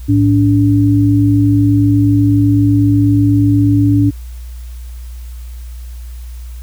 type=tone pair together; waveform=sine; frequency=108.13 / 288 Hz; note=A2 / D4; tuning=-30 / -34 cents; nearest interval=octave + perfect fourth; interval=1696 cents; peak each=-10 dBFS; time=0.08-4.11 s; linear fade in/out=20 ms; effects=added 60 Hz sine -25 dBFS peak until 6.62 s + white hiss -45 dBFS RMS until 6.62 s